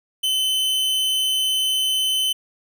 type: tone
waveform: 45% pulse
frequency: 3046 Hz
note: F#7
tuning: 50 cents sharp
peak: -18 dBFS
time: 0.23-2.33 s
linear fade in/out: 10 ms
effects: none